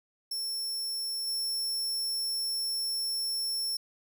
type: tone with level steps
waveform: sawtooth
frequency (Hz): 5400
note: E8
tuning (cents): +41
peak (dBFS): -29 / -27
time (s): 0.31-3.77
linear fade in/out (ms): 5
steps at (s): 1.27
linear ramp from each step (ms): 5
effects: none